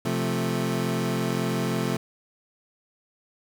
25% pulse chord, F major, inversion second, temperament equal, 130.81 / 174.61 / 220 Hz, C3 / F3 / A3, 0 / 0 / 0 cents, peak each -25 dBFS, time 0.05-1.97 s, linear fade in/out 5 ms, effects none

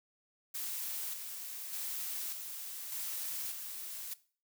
blue noise with tremolo, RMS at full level -39 dBFS, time 0.54-4.14 s, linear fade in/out 10 ms, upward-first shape square, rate 0.84 Hz, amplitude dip 40%, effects noise-tail reverb RT60 0.4 s tail -18 dB re dry

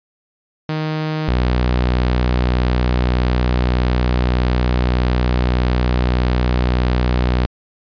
sawtooth tone pair in turn, 155.56 / 61.66 Hz, D#3 / B1, 0 / -2 cents, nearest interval octave + major third, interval 1602 cents, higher first, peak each -15 / -10 dBFS, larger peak second, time 0.69-1.28 / 1.28-7.46 s, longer second, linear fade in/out 0 ms, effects resampled to 11025 Hz

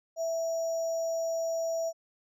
sine tone with sample-and-hold, 659 Hz, E5, 1 cent flat, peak -28 dBFS, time 0.16-1.93 s, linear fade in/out 50 ms, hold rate 6300 Hz, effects low-pass 10000 Hz 12 dB/octave

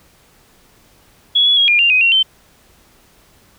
sine tone with pitch steps, 3365 / 3393 / 3289 / 2413 / 2786 / 2511 / 2741 / 3094 Hz, G#7 / G#7 / G#7 / D7 / F7 / D#7 / F7 / G7, +22 / +36 / -18 / +46 / -5 / +15 / -33 / -23 cents, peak -9 dBFS, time 1.35-2.23 s, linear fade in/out 10 ms, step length 110 ms, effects pink hiss -51 dBFS RMS until 3.58 s

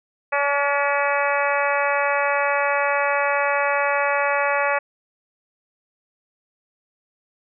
harmonic tone with a mistuned harmonic, 284.7 Hz, C#4, 46 cents sharp, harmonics 2 / 3 / 4 / 5 / 6 / 7 / 8 / 9, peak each -23 / -25 / -26 / -27 / -28 / -28 / -29 / -30 dBFS, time 0.32-4.79 s, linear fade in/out 10 ms, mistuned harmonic 7, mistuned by -37 cents, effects none

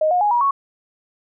sine tone with pitch steps, 622.3 / 719 / 830.7 / 959.7 / 1108.8 Hz, D#5 / F#5 / G#5 / B5 / C#6, 0 / -50 / 0 / -50 / 0 cents, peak -14 dBFS, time 0.01-0.51 s, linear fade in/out 5 ms, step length 100 ms, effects none

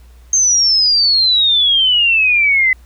sine exponential sweep, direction down, 6390 to 2014 Hz, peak -9 dBFS, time 0.33-2.73 s, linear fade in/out 2 ms, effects added 60 Hz sine -39 dBFS peak until 2.85 s + pink hiss -53 dBFS RMS until 2.85 s

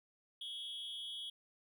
triangle tone with amplitude modulation, 3322 Hz, G#7, in tune, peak -37 dBFS, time 0.41-1.3 s, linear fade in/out 5 ms, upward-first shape sine, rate 279 Hz, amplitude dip 85%, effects none

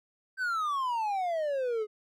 triangle exponential sweep, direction down, 1568 to 415.3 Hz, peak -26 dBFS, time 0.37-1.87 s, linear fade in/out 50 ms, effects none

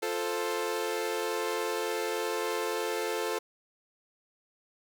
sawtooth chord, F major, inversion none, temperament equal, 349.2 / 440 / 523.3 Hz, F4 / A4 / C5, 0 / 0 / 0 cents, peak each -32 / -28 / -32 dBFS, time 0.02-3.39 s, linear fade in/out 10 ms, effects none

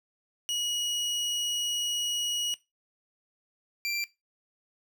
25% pulse tone pair in turn, 2906 / 2359 Hz, F#7 / D7, -32 / +7 cents, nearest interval major third, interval 361 cents, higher first, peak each -25 dBFS, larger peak neither, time 0.49-2.54 / 3.85-4.04 s, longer first, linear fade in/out 0 ms, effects noise-tail reverb RT60 0.2 s tail -18 dB re dry

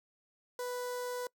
sawtooth tone with notch filter, 493.9 Hz, B4, in tune, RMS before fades -38 dBFS, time 0.59-1.27 s, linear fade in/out 2 ms, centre 2600 Hz, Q 1, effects noise-tail reverb RT60 0.1 s tail -23 dB re dry

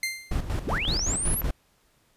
sawtooth tone with exponential decay, 2093 Hz, C7, in tune, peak -20 dBFS, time 0.03-0.43 s, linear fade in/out 2 ms, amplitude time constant 86 ms
brown noise with tremolo, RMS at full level -26 dBFS, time 0.31-1.51 s, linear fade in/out 5 ms, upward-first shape square, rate 5.3 Hz, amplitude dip 65%
sine linear sweep, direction up, 146.83 to 11960 Hz, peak -26 dBFS, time 0.67-1.41 s, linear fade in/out 2 ms
click train, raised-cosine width 0.5 ms, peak -21 dBFS, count 6, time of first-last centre 0.71-1.418 s, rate 7.06 Hz
effects pink hiss -65 dBFS RMS until 2.16 s + resampled to 32000 Hz

